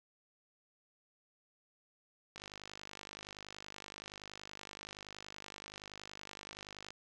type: click train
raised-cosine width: 0.2 ms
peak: -29 dBFS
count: 231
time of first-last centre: 2.36-6.905 s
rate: 50.6 Hz
effects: none